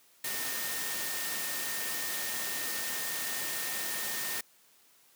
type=tone in noise; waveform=sine; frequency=1829 Hz; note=A#6; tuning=33 cents flat; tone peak=-41 dBFS; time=0.24-4.41 s; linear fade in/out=5 ms; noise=white; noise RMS=-35 dBFS; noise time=0.24-4.41 s; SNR=-9 dB; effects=white hiss -63 dBFS RMS until 5.15 s + high-pass 150 Hz 12 dB/octave